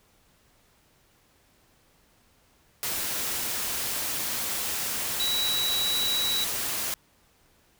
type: tone in noise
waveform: sine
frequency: 3907 Hz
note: B7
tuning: 19 cents flat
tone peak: -25 dBFS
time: 5.2-6.44 s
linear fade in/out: 0 ms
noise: white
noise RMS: -30 dBFS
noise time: 2.83-6.94 s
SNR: +2 dB
effects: pink hiss -63 dBFS RMS until 7.79 s